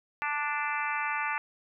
harmonic tone, 293.7 Hz, D4, in tune, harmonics 3 / 4 / 5 / 6 / 7 / 8 / 9, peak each -34 / -35 / -36 / -37 / -37 / -38 / -39 dBFS, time 0.22-1.38 s, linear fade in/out 0 ms, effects none

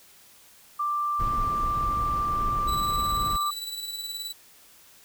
sine tone, 1180 Hz, D6, 8 cents sharp, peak -24 dBFS, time 0.79-3.51 s, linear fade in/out 10 ms
brown noise, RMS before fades -32 dBFS, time 1.19-3.37 s, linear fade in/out 10 ms
sawtooth tone with tremolo, 3951 Hz, B7, in tune, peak -28 dBFS, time 2.67-4.33 s, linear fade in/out 20 ms, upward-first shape square, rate 19 Hz, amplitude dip 40%
effects white hiss -54 dBFS RMS until 5.04 s

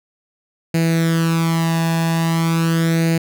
sawtooth tone with flanger, 164.81 Hz, E3, in tune, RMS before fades -17 dBFS, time 0.74-3.18 s, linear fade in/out 5 ms, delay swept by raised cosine 0.44 to 1.15 ms, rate 0.41 Hz, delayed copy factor +0.7, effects none

